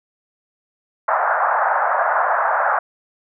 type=band-pass noise; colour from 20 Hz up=pink; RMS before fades=-18 dBFS; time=1.08-2.79 s; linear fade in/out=5 ms; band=620 to 1600 Hz; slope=48 dB/octave; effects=none